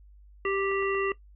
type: harmonic tone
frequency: 392 Hz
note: G4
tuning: in tune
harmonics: 1 / 3 / 5 / 7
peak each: -27 / -32 / -34 / -35 dBFS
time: 0.45-1.12 s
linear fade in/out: 2 ms
type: clicks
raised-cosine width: 0.5 ms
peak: -30 dBFS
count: 3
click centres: 0.715 / 0.825 / 0.949 s
effects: noise-tail reverb RT60 0.1 s tail -17 dB re dry + added 50 Hz sine -50 dBFS peak until 1.35 s